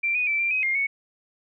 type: tone with pitch steps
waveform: sine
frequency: 2356 / 2478 / 2327 / 2369 / 2525 / 2121 / 2217 Hz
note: D7 / D#7 / D7 / D7 / D#7 / C7 / C#7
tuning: +5 / -8 / -17 / +14 / +25 / +23 / 0 cents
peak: -21 dBFS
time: 0.03-0.87 s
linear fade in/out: 10 ms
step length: 120 ms
effects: none